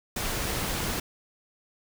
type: noise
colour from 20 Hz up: pink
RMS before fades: -30 dBFS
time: 0.16-1 s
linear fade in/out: 5 ms
effects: none